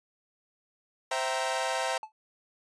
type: chord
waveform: sawtooth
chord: C dominant seventh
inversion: none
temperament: equal with one note detuned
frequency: 523.3 / 659.3 / 774.5 / 932.3 Hz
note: C5 / E5 / G5 / Bb5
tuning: 0 / 0 / -21 / 0 cents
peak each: -30 dBFS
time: 1.11-1.98 s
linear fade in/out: 5 ms
type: tone with exponential decay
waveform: triangle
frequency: 869 Hz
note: A5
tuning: 22 cents flat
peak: -31 dBFS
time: 2.03-2.12 s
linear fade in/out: 1 ms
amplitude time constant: 19 ms
effects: resampled to 22050 Hz